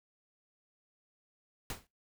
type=noise with exponential decay; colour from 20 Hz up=pink; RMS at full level=-35 dBFS; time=1.7-1.87 s; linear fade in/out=2 ms; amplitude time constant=35 ms; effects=noise-tail reverb RT60 0.2 s tail -18 dB re dry